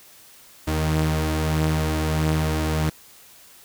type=tone pair together; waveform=sawtooth; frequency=78.62 / 155.7 Hz; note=D#2 / D#3; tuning=+19 / +2 cents; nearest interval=octave; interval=1183 cents; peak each=-19 dBFS; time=0.67-2.9 s; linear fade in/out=10 ms; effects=white hiss -49 dBFS RMS until 3.64 s